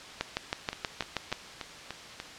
two click trains, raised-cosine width 0.2 ms, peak -18 / -11 dBFS, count 6 / 8, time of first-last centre 0.73-2.201 / 0.21-1.326 s, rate 3.4 / 6.27 Hz, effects white hiss -45 dBFS RMS until 2.38 s + low-pass 5000 Hz 12 dB/octave

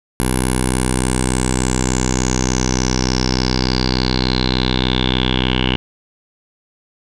10% pulse tone with low-pass filter sweep, 63.4 Hz, B1, 46 cents sharp, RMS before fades -17 dBFS, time 0.2-5.76 s, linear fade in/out 0 ms, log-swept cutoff 11000 to 3000 Hz, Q 8.4, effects none

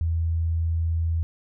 sine tone, 82.41 Hz, E2, in tune, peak -21 dBFS, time 0.01-1.23 s, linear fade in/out 0 ms, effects none

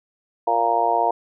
harmonic tone, 116.54 Hz, A#2, in tune, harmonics 3 / 4 / 5 / 6 / 7 / 8, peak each -31 / -26 / -29 / -20 / -27 / -21 dBFS, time 0.47-1.11 s, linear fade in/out 5 ms, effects none

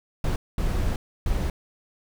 brown noise bursts at uneven times, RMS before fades -24 dBFS, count 3, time 0.24-0.36 / 0.58-0.96 / 1.26-1.5 s, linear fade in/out 2 ms, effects none

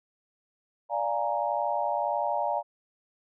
sine chord, Bb dominant seventh, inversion first, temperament equal, 587.3 / 698.5 / 830.6 / 932.3 Hz, D5 / F5 / Ab5 / Bb5, 0 / 0 / 0 / 0 cents, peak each -31 dBFS, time 0.89-2.63 s, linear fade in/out 50 ms, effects none

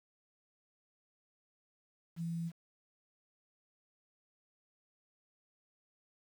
sine tone with quantisation, 167.4 Hz, E3, 27 cents sharp, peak -35 dBFS, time 2.16-2.52 s, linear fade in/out 50 ms, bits 10, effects none

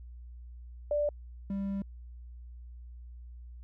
sine / triangle tone pair in turn, 588 / 197.19 Hz, D5 / G3, +2 / +10 cents, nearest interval octave + perfect fifth, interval 1892 cents, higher first, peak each -26 / -29 dBFS, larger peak first, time 0.91-1.09 / 1.5-1.82 s, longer second, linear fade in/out 2 ms, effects added 60 Hz sine -44 dBFS peak until 3.63 s

